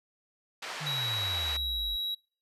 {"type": "band-pass noise", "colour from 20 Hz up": "pink", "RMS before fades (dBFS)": -39, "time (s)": [0.62, 1.57], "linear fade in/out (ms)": 5, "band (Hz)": [790, 4800], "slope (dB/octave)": 12}
{"type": "exponential sweep", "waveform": "sine", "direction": "down", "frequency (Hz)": [157.5, 45.44], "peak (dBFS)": -36, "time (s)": [0.8, 1.97], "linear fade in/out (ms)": 20}
{"type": "tone", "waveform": "triangle", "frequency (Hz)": 3871, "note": "B7", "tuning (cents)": -35, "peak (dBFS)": -29, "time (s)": [0.86, 2.15], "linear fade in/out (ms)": 10}
{"effects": ["noise-tail reverb RT60 0.4 s tail -26 dB re dry", "resampled to 32000 Hz"]}